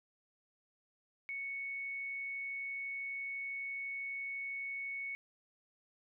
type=tone; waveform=sine; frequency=2217 Hz; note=C#7; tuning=in tune; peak=-38 dBFS; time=1.29-5.15 s; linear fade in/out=0 ms; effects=none

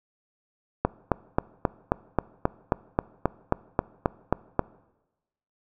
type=click train; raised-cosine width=1 ms; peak=-6 dBFS; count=15; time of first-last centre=0.85-4.593 s; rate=3.74 Hz; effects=noise-tail reverb RT60 1.0 s tail -21 dB re dry

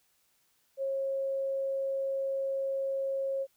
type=tone; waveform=sine; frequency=542 Hz; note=C#5; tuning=39 cents flat; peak=-29 dBFS; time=0.77-3.47 s; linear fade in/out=50 ms; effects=white hiss -71 dBFS RMS until 3.56 s

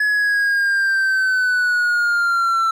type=linear sweep; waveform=triangle; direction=down; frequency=1700 to 1332 Hz; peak=-13 dBFS; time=0-2.71 s; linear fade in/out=5 ms; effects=none

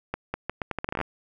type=accelerating click train; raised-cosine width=0.5 ms; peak=-13 dBFS; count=14; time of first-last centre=0.14-1.013 s; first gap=200 ms; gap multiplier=0.78; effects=none

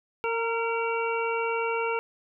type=harmonic tone with a mistuned harmonic; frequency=458.1 Hz; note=A#4; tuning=30 cents flat; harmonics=1 / 2 / 3 / 5 / 6; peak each=-28 / -31 / -33 / -35 / -36 dBFS; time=0.24-1.99 s; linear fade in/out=0 ms; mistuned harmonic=2; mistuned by=+21 cents; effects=none

